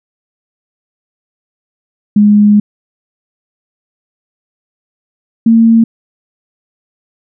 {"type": "tone pair in turn", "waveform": "sine", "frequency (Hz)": [207.7, 227.5], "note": ["G#3", "A#3"], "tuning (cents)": [0, -42], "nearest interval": "major second", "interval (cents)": 158, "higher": "second", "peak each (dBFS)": -3, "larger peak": "neither", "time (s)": [[2.16, 2.6], [5.46, 5.84]], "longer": "first", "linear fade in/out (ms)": 5, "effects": []}